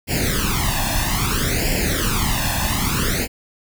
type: noise with flanger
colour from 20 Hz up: pink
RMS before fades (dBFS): -20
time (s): 0.07-3.28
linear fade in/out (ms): 50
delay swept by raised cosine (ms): 0.4 to 1.16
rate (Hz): 0.61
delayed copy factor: +0.9
effects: none